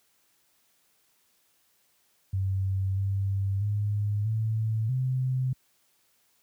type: tone with pitch steps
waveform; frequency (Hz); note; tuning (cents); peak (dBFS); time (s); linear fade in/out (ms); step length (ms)
sine; 96 / 98 / 103.5 / 110.4 / 129.1; G2 / G2 / G#2 / A2 / C3; -36 / 0 / -5 / +6 / -23; -24; 2.33-5.53; 5; 640
effects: white hiss -68 dBFS RMS until 6.42 s + high-pass 60 Hz 12 dB/octave